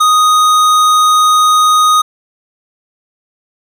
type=tone with tanh clipping; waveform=sine; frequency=1244.5 Hz; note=D#6; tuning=in tune; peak=-8 dBFS; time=0-2.02 s; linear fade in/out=10 ms; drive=18 dB; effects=none